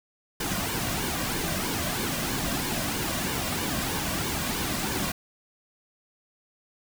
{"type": "noise with flanger", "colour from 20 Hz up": "pink", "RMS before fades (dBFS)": -29, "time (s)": [0.4, 5.12], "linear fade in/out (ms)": 5, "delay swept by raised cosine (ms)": [1.5, 2.35], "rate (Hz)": 3.1, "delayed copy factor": -0.6, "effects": []}